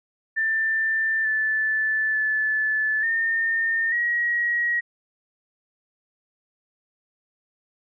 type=tone with pitch steps; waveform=sine; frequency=1780 / 1750 / 1738 / 1820 / 1901 Hz; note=A6 / A6 / A6 / A#6 / A#6; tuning=+20 / -10 / -22 / -42 / +33 cents; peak=-20 dBFS; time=0.36-4.81 s; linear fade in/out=20 ms; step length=890 ms; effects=none